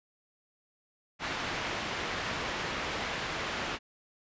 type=low-pass noise; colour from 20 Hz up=white; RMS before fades=-35 dBFS; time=1.19-3.79 s; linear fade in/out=50 ms; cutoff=2500 Hz; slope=12 dB/octave; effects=resampled to 16000 Hz